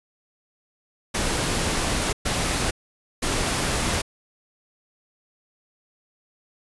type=noise bursts at uneven times; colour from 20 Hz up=pink; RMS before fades=-24 dBFS; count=3; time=1.14-2.13 / 2.25-2.71 / 3.22-4.02 s; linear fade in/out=10 ms; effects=resampled to 24000 Hz